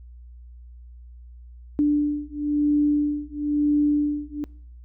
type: beating tone pair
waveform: sine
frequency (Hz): 293.7 / 294.7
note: D4 / D4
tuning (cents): 0 / +6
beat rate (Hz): 1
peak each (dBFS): -22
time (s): 1.79-4.44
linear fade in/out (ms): 0
effects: noise-tail reverb RT60 0.6 s tail -24 dB re dry + added 60 Hz sine -41 dBFS peak until 4.84 s